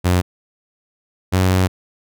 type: tone pair in turn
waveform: sawtooth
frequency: 90 / 93.01 Hz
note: F#2 / F#2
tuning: -47 / +10 cents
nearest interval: minor second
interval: 57 cents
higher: second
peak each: -9 dBFS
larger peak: neither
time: 0.04-0.22 / 1.32-1.68 s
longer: second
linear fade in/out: 20 ms
effects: none